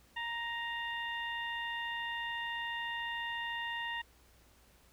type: harmonic tone with a mistuned harmonic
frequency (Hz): 934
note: A#5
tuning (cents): +3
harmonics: 1 / 2 / 3 / 4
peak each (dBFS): -41 / -38 / -43 / -50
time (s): 0.16-4.02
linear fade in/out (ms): 10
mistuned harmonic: 4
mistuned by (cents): -67
effects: added 60 Hz sine -65 dBFS peak until 4.92 s + pink hiss -65 dBFS RMS until 4.92 s